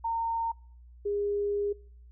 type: tone pair in turn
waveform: sine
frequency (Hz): 916 / 408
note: A#5 / G#4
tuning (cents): -31 / -31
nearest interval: octave + major second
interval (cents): 1400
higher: first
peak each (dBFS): -27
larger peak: neither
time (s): 0.04-0.52 / 1.05-1.73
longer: second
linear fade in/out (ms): 10
effects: noise-tail reverb RT60 0.6 s tail -26 dB re dry + added 60 Hz sine -49 dBFS peak until 2.11 s